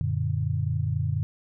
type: chord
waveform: sine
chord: Gb augmented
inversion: none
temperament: equal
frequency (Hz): 92.5 / 116.54 / 146.83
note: Gb2 / Bb2 / D3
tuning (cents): 0 / 0 / 0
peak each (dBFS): -28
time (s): 0.01-1.23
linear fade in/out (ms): 0
effects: none